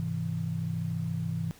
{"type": "chord", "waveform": "sine", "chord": "Ab augmented", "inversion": "none", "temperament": "equal", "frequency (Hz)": [103.83, 130.81, 164.81], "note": ["Ab2", "C3", "E3"], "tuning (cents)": [0, 0, 0], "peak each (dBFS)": [-35, -36, -31], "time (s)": [0, 1.51], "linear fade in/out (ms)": 0, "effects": ["pink hiss -55 dBFS RMS until 1.59 s"]}